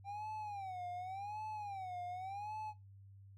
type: tone with vibrato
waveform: triangle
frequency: 784 Hz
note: G5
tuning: in tune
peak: -40 dBFS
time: 0.04-2.74 s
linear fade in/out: 50 ms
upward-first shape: sine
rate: 0.88 Hz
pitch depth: 170 cents each way
effects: noise-tail reverb RT60 0.2 s tail -18 dB re dry + added 98 Hz sine -55 dBFS peak until 3.37 s